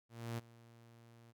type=tone with ADSR envelope; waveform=sawtooth; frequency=116.54 Hz; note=A#2; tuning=in tune; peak=-34 dBFS; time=0.09-1.33 s; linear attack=290 ms; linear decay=22 ms; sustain=-21 dB; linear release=32 ms; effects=none